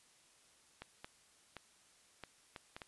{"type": "clicks", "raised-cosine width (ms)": 0.3, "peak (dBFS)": -30, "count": 7, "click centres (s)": [0.82, 1.045, 1.567, 2.237, 2.562, 2.765, 2.818], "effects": ["white hiss -67 dBFS RMS until 2.87 s", "resampled to 24000 Hz"]}